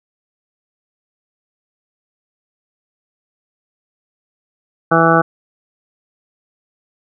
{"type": "harmonic tone", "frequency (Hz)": 164.81, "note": "E3", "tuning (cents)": 0, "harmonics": [1, 2, 3, 4, 5, 7, 8, 9], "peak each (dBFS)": [-17, -17, -17, -17, -17, -17, -17, -17], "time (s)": [4.91, 5.22], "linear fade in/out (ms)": 10, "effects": []}